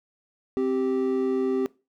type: tone pair together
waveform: triangle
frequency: 261.6 / 390.2 Hz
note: C4 / G4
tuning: 0 / -8 cents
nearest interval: perfect fifth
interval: 692 cents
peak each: -24 / -22 dBFS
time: 0.57-1.66 s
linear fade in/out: 0 ms
effects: noise-tail reverb RT60 0.3 s tail -22 dB re dry